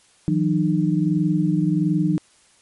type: tone cluster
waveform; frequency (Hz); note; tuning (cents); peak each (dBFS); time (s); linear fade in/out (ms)
sine; 159.5 / 180.9 / 304; D#3 / F#3 / D#4; +43 / -39 / -40; -21; 0.28-2.18; 0
effects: white hiss -56 dBFS RMS until 2.61 s + MP3 48 kbps